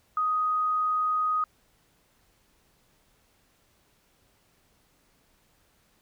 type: tone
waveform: sine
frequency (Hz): 1249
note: D#6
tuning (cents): +6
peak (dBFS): -23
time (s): 0.17-1.44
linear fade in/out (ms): 2
effects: pink hiss -66 dBFS RMS until 6.01 s